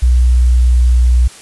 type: tone with pitch glide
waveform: sine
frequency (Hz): 61.74 to 61.17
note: B1 to B1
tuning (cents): 0 to -16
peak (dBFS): -6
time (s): 0.02-1.28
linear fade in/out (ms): 10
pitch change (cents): -16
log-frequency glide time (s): 0.12-0.95
effects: white hiss -36 dBFS RMS until 1.41 s + resampled to 24000 Hz